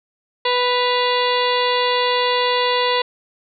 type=harmonic tone with a mistuned harmonic; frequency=493.8 Hz; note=B4; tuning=in tune; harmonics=1 / 2 / 3 / 4 / 5 / 6 / 7 / 8 / 9; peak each=-20 / -20 / -33 / -25 / -32 / -27 / -26 / -27 / -30 dBFS; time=0.45-3.02 s; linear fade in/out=5 ms; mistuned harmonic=6; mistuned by=-87 cents; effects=none